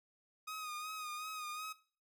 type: tone with vibrato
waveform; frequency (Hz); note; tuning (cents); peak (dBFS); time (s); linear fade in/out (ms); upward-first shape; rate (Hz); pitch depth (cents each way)
sawtooth; 1244.5; D#6; 0; -38; 0.47-1.73; 10; sine; 2.7; 43
effects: noise-tail reverb RT60 0.4 s tail -17 dB re dry